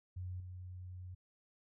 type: tone with level steps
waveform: sine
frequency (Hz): 91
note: F#2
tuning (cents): -28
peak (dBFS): -40 / -45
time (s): 0.16-1.15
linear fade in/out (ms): 10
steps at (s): 0.4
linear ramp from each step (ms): 2
effects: none